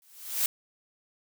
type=noise with exponential growth; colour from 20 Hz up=blue; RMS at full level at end=-23 dBFS; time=0.02-0.46 s; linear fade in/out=2 ms; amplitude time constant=94 ms; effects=none